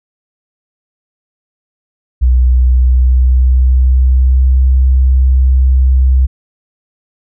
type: tone with pitch glide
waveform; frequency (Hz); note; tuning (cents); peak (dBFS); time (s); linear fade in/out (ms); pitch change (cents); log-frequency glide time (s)
sine; 62.3 to 64.83; B1 to C2; +16 to -15; -5; 2.21-6.27; 20; +69; 2.38-4.66
effects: none